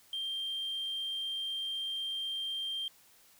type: tone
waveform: sine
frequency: 3174 Hz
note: G7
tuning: 21 cents sharp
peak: -32 dBFS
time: 0.13-2.88 s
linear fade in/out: 2 ms
effects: tanh soft clip ceiling -31 dBFS + white hiss -62 dBFS RMS until 3.39 s